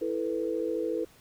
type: chord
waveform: sine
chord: E suspended fourth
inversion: none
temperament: equal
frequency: 329.6 / 440 / 493.9 Hz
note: E4 / A4 / B4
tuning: 0 / 0 / 0 cents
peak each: -32 dBFS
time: 0.01-1.05 s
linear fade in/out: 10 ms
effects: pink hiss -58 dBFS RMS until 1.2 s